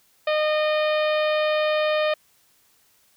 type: harmonic tone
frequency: 612 Hz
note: D#5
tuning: 29 cents flat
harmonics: 1 / 2 / 3 / 4 / 5 / 6 / 7 / 8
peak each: -20 / -29 / -31 / -31 / -35 / -36 / -41 / -46 dBFS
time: 0.27-2.14 s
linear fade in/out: 5 ms
effects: white hiss -61 dBFS RMS until 3.16 s